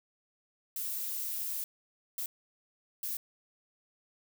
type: noise bursts at uneven times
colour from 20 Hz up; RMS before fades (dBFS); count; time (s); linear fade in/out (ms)
violet; -36; 3; 0.76-1.64 / 2.18-2.26 / 3.03-3.17; 2
effects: none